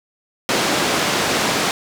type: band-pass noise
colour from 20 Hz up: pink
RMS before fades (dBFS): -19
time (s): 0.49-1.71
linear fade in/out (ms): 0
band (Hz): 230 to 6900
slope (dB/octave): 12
effects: none